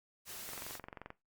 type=noise; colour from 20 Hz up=white; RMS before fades=-46 dBFS; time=0.25-0.8 s; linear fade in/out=50 ms
type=click train; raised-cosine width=0.5 ms; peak=-30 dBFS; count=15; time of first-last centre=0.49-1.104 s; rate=22.8 Hz
effects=noise-tail reverb RT60 0.2 s tail -19 dB re dry + Opus 48 kbps